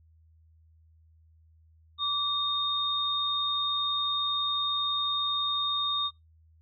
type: tone pair together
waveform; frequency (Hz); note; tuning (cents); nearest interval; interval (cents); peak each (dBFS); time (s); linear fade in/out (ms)
sine; 1162 / 3686; D6 / A#7; -19 / -20; octave + minor sixth; 1999; -32 / -27; 1.98-6.11; 50
effects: noise-tail reverb RT60 0.2 s tail -25 dB re dry + added 80 Hz sine -57 dBFS peak until 6.61 s